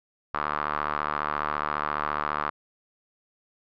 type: tone with band-pass filter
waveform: sawtooth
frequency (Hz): 74.6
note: D2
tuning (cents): +28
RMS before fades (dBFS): -29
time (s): 0.34-2.5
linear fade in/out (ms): 5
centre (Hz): 1200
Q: 4
effects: resampled to 11025 Hz